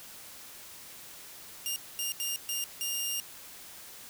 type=tone bursts at uneven times; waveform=10% pulse; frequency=2818 Hz; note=F7; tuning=15 cents sharp; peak=-22 dBFS; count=5; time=1.66-1.76 / 1.99-2.12 / 2.2-2.36 / 2.49-2.64 / 2.81-3.2 s; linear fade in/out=0 ms; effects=white hiss -48 dBFS RMS until 4.09 s